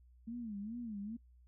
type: tone with vibrato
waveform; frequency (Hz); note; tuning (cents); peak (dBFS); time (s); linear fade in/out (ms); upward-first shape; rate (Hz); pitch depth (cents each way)
sine; 220; A3; 0; -40; 0.27-1.17; 10; sine; 2.4; 170
effects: noise-tail reverb RT60 0.1 s tail -24 dB re dry + added 61 Hz sine -60 dBFS peak until 1.47 s